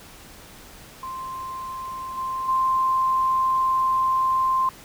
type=tone with level steps; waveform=sine; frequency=1046.5 Hz; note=C6; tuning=in tune; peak=-30 / -25 / -18 dBFS; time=1.03-4.69 s; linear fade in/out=2 ms; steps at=2.17 / 2.48 s; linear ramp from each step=10 ms; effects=pink hiss -45 dBFS RMS until 4.84 s